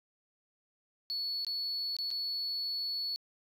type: tone with dropouts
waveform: sine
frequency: 4413 Hz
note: C#8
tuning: 9 cents flat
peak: -31 dBFS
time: 1.1-3.16 s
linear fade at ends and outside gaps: 0 ms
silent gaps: 1.448-1.467 / 1.966-1.987 / 2.105-2.112 s
effects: tanh soft clip ceiling -30 dBFS